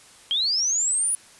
sine linear sweep, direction up, 3136 to 9880 Hz, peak -20 dBFS, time 0.31-1.15 s, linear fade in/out 0 ms, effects white hiss -50 dBFS RMS until 1.39 s + resampled to 24000 Hz

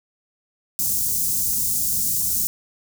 white band-stop noise, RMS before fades -22 dBFS, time 0.79-2.47 s, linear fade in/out 0 ms, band 220 to 6100 Hz, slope 24 dB/octave, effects none

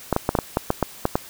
clicks, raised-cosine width 1 ms, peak -4 dBFS, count 10, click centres 0.127 / 0.164 / 0.291 / 0.352 / 0.388 / 0.571 / 0.704 / 0.827 / 1.054 / 1.155 s, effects white hiss -42 dBFS RMS until 1.29 s

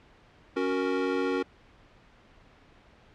square chord, F# major, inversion second, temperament equal, 277.2 / 370 / 466.2 Hz, C#4 / F#4 / A#4, 0 / 0 / 0 cents, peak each -31 dBFS, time 0.56-1.43 s, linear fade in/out 10 ms, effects pink hiss -57 dBFS RMS until 3.14 s + low-pass 3000 Hz 12 dB/octave

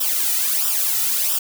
blue noise with flanger, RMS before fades -20 dBFS, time 0-1.39 s, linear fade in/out 10 ms, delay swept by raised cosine 0.46 to 1.86 ms, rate 1.5 Hz, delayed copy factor -0.8, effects none

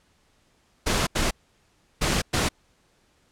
pink noise bursts at uneven times, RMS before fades -23 dBFS, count 4, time 0.86-1.07 / 1.15-1.31 / 2.01-2.22 / 2.33-2.49 s, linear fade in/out 10 ms, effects pink hiss -64 dBFS RMS until 3.31 s + low-pass 9000 Hz 12 dB/octave

